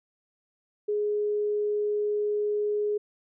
sine tone, 417.2 Hz, G#4, 8 cents sharp, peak -24 dBFS, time 0.88-2.98 s, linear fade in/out 10 ms, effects none

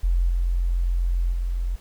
sine tone with level steps, 43.65 Hz, F1, in tune, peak -17 / -19 / -22 dBFS, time 0.03-1.76 s, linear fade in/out 10 ms, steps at 0.29 / 1.32 s, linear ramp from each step 5 ms, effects pink hiss -53 dBFS RMS until 1.8 s

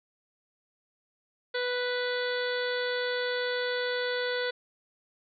harmonic tone, 493.9 Hz, B4, in tune, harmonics 1 / 2 / 3 / 4 / 5 / 6 / 7 / 8 / 9, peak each -30 / -42 / -34 / -38 / -48 / -49 / -39 / -42 / -42 dBFS, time 1.54-4.51 s, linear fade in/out 10 ms, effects none

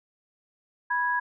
sine tone pair together, 983 / 1657.4 Hz, B5 / G#6, -8 / -4 cents, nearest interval major sixth, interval 904 cents, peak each -26 dBFS, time 0.9-1.2 s, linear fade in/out 10 ms, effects none

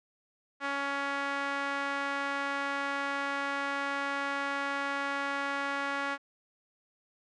sawtooth tone with band-pass filter, 279.6 Hz, C#4, 15 cents sharp, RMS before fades -33 dBFS, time 0.6-6.18 s, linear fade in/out 50 ms, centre 1500 Hz, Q 1.6, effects resampled to 22050 Hz

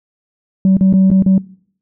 sine tone with dropouts, 190.3 Hz, F#3, 49 cents sharp, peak -5 dBFS, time 0.65-1.38 s, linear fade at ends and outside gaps 2 ms, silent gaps 0.769-0.809 / 0.927-0.937 / 1.103-1.114 / 1.224-1.262 s, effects noise-tail reverb RT60 0.6 s tail -22 dB re dry + tanh soft clip ceiling -5 dBFS

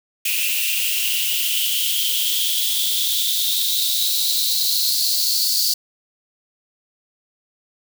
blue noise with high-pass filter sweep, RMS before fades -20 dBFS, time 0.25-5.74 s, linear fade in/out 5 ms, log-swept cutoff 2600 to 4600 Hz, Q 8.7, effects none

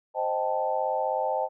sine chord, A half-diminished seventh, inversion first, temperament equal, 523.3 / 622.3 / 784 / 880 Hz, C5 / Eb5 / G5 / A5, 0 / 0 / 0 / 0 cents, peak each -30 dBFS, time 0.14-1.49 s, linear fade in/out 50 ms, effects none

